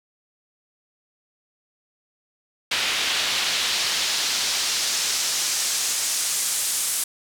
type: noise with band-pass filter sweep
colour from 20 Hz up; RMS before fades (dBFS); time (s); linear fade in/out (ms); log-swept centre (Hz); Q
pink; -24; 2.71-7.04; 5; 3100 to 9200; 1.2
effects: none